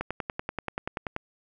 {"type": "click train", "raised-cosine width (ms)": 0.5, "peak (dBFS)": -15, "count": 13, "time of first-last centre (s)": [0.01, 1.164], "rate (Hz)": 10.4, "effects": []}